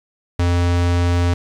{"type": "tone", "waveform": "square", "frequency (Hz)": 87.4, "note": "F2", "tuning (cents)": 2, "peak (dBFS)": -15, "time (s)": [0.39, 1.34], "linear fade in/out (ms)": 5, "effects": ["low-pass 7000 Hz 12 dB/octave", "7-bit"]}